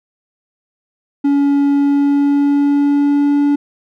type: tone with pitch glide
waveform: triangle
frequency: 282.6 to 287.4 Hz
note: C#4 to D4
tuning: +34 to -37 cents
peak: -8 dBFS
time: 1.24-3.56 s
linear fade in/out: 10 ms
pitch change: +29 cents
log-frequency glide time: 1.71-3.44 s
effects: none